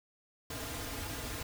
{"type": "noise with comb filter", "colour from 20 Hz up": "pink", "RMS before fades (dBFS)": -40, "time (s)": [0.5, 1.43], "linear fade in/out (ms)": 5, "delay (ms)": 5.3, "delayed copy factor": -0.95, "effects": []}